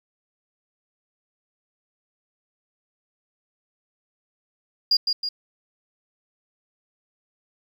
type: tone with echo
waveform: sine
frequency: 4836 Hz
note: D8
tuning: 50 cents sharp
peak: -14 dBFS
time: 4.91-4.97 s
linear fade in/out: 5 ms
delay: 160 ms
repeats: 2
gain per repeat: -5 dB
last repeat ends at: 5.29 s
effects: tanh soft clip ceiling -10 dBFS + 9-bit